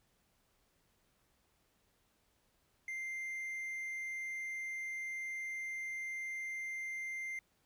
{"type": "tone", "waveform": "triangle", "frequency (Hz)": 2093, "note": "C7", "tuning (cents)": 0, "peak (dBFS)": -37, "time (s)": [2.88, 7.39], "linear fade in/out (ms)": 2, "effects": ["pink hiss -75 dBFS RMS until 7.65 s"]}